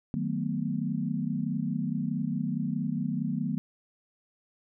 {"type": "chord", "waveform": "sine", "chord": "B dominant seventh", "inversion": "first", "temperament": "just", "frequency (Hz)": [154.34, 185.21, 222.2, 246.9], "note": ["D#3", "F#3", "A3", "B3"], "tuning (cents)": [-14, 2, 17, 0], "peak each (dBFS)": -33, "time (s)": [0.14, 3.58], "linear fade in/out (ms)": 0, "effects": []}